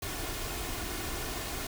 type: noise with comb filter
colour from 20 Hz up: pink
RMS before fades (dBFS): -36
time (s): 0.02-1.67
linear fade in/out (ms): 5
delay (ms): 2.8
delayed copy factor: +0.5
effects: none